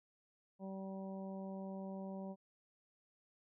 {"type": "harmonic tone", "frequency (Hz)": 192.4, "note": "G3", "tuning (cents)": -32, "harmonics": [1, 2, 3, 4, 5], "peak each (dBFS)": [-44, -53, -50, -56, -58], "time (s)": [0.59, 2.36], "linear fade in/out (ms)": 50, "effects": []}